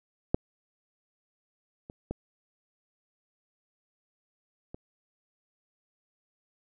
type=clicks; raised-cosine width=2 ms; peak=-9 / -29 / -19 / -27 dBFS; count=4; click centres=0.345 / 1.899 / 2.11 / 4.745 s; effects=none